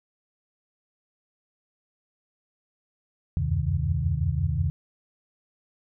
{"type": "tone cluster", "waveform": "sine", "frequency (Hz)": [74.5, 87.5, 93.1, 127.7, 153.5], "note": ["D2", "F2", "F#2", "C3", "D#3"], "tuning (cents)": [25, 4, 11, -42, -23], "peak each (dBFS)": -29, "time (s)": [3.37, 4.7], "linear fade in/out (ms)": 0, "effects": []}